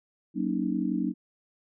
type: chord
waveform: sine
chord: D# minor seventh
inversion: first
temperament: just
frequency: 186.68 / 233.3 / 280 / 311.1 Hz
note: F#3 / A#3 / C#4 / D#4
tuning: +16 / +2 / +18 / 0 cents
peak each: -31 dBFS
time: 0.34-1.14 s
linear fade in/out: 50 ms
effects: none